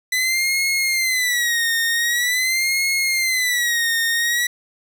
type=tone with vibrato; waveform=sawtooth; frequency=1995 Hz; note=B6; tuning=17 cents sharp; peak=-14 dBFS; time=0.12-4.47 s; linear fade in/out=5 ms; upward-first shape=sine; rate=0.45 Hz; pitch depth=140 cents each way; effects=none